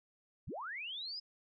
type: linear sweep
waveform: sine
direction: up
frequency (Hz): 34.16 to 5130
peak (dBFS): -40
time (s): 0.47-1.2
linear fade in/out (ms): 10
effects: none